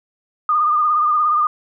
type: tone with vibrato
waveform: sine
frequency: 1216 Hz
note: D#6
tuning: 40 cents flat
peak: -13 dBFS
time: 0.49-1.47 s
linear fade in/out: 2 ms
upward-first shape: triangle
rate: 17 Hz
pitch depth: 53 cents each way
effects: none